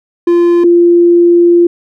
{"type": "tone pair in turn", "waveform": ["triangle", "sine"], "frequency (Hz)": [345.7, 345.7], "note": ["F4", "F4"], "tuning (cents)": [-18, -18], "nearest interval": "unison", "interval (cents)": 0, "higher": "neither", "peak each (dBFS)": -3, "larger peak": "neither", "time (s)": [[0.27, 0.64], [0.64, 1.67]], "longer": "second", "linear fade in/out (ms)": 5, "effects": []}